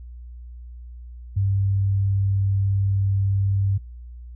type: tone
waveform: sine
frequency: 98.3 Hz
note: G2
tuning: 5 cents sharp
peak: -18 dBFS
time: 1.36-3.78 s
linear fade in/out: 10 ms
effects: noise-tail reverb RT60 0.2 s tail -21 dB re dry + added 60 Hz sine -36 dBFS peak until 4.35 s